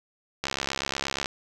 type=click train; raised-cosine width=0.2 ms; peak=-10 dBFS; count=57; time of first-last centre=0.44-1.259 s; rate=68.4 Hz; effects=none